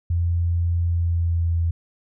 sine tone with pitch glide, 85.6 to 83.94 Hz, F2 to E2, -34 to +32 cents, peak -18 dBFS, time 0.1-1.71 s, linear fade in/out 5 ms, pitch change -34 cents, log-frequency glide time 0.82-1.58 s, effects none

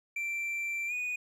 triangle tone with pitch glide, 2349 to 2471 Hz, D7 to D#7, 0 to -13 cents, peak -30 dBFS, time 0.16-1.16 s, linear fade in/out 5 ms, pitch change +87 cents, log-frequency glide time 0.87-0.93 s, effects none

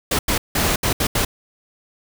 pink noise bursts at uneven times, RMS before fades -19 dBFS, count 6, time 0.11-0.19 / 0.28-0.38 / 0.55-0.76 / 0.83-0.93 / 1-1.07 / 1.15-1.25 s, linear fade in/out 5 ms, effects none

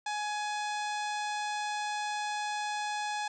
harmonic tone with a mistuned harmonic, 838 Hz, G#5, 15 cents sharp, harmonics 1 / 2 / 3 / 4 / 5 / 6 / 7 / 8 / 9 / 10, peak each -33 / -39 / -43 / -45 / -47 / -49 / -50 / -51 / -52 / -53 dBFS, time 0.06-3.28 s, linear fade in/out 5 ms, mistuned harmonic 4, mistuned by +46 cents, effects none

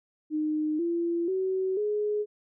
sine tone with pitch steps, 306.7 / 340.3 / 377.6 / 419 Hz, D#4 / F4 / F#4 / G#4, -25 / -45 / +35 / +15 cents, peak -25 dBFS, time 0.3-2.26 s, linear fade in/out 50 ms, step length 490 ms, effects none

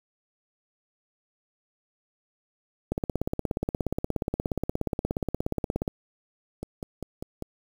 two click trains, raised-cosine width 2 ms, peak -13 / -20 dBFS, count 51 / 5, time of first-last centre 2.92-5.879 / 6.63-7.424 s, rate 16.9 / 5.04 Hz, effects 7-bit

